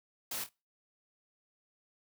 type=noise with echo; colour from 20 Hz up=white; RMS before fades=-38 dBFS; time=0.31-0.44 s; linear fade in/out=5 ms; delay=26 ms; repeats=2; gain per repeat=-10 dB; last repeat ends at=0.492 s; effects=noise-tail reverb RT60 0.3 s tail -26 dB re dry + high-pass 100 Hz 12 dB/octave